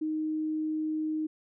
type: tone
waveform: sine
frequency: 311.1 Hz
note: D#4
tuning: in tune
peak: -28 dBFS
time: 0.01-1.27 s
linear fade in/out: 10 ms
effects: none